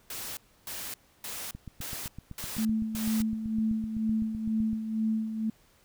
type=noise bursts; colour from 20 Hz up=white; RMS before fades=-38 dBFS; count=6; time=0.1-3.22 s; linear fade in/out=2 ms; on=270 ms; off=300 ms
type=click train; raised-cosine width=5 ms; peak=-28 dBFS; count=26; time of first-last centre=1.55-4.731 s; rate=7.86 Hz
type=tone with tremolo; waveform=sine; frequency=220 Hz; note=A3; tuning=in tune; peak=-24 dBFS; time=2.58-5.5 s; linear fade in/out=5 ms; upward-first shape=sine; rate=2.1 Hz; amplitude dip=60%
effects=pink hiss -63 dBFS RMS until 5.84 s